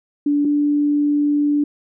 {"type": "tone pair in turn", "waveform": "sine", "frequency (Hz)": [290, 292.2], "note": ["D4", "D4"], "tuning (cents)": [-22, -9], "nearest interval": "unison", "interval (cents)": 13, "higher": "second", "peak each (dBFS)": -14, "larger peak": "neither", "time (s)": [[0.26, 0.45], [0.45, 1.64]], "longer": "second", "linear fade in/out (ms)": 5, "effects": []}